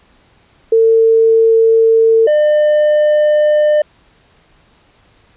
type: tone pair in turn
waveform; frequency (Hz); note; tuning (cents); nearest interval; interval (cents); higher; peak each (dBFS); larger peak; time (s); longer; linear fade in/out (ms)
sine / triangle; 450.6 / 601.5; A4 / D5; +41 / +41; perfect fourth; 500; second; -6; neither; 0.72-2.27 / 2.27-3.82; neither; 5
effects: pink hiss -51 dBFS RMS until 5.36 s + resampled to 8000 Hz